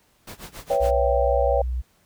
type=noise with tremolo; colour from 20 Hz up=pink; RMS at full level=-37 dBFS; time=0.27-0.91 s; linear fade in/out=5 ms; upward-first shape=sine; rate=7.2 Hz; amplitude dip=90%
type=chord; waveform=sine; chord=C# half-diminished seventh; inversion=third; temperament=equal; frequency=493.9 / 554.4 / 659.3 / 784 Hz; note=B4 / C#5 / E5 / G5; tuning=0 / 0 / 0 / 0 cents; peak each=-25 / -21 / -27 / -25 dBFS; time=0.7-1.62 s; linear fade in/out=5 ms
type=tone; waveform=sine; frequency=62 Hz; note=B1; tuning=7 cents sharp; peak=-23 dBFS; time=0.8-1.82 s; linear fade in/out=20 ms
effects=pink hiss -62 dBFS RMS until 2.05 s